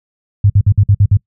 sine tone bursts, 100.9 Hz, G#2, 49 cents flat, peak -5 dBFS, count 7, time 0.44-1.171 s, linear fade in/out 5 ms, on 59 ms, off 53 ms, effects noise-tail reverb RT60 0.1 s tail -25 dB re dry

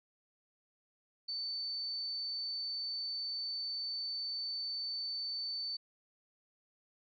sine tone, 4529 Hz, C#8, 36 cents sharp, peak -36 dBFS, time 1.28-5.77 s, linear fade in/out 10 ms, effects none

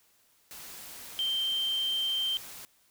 sine tone in noise, 3136 Hz, G7, in tune, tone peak -27 dBFS, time 1.19-2.37 s, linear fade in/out 0 ms, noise white, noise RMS -45 dBFS, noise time 0.51-2.65 s, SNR +15 dB, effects white hiss -66 dBFS RMS until 2.9 s

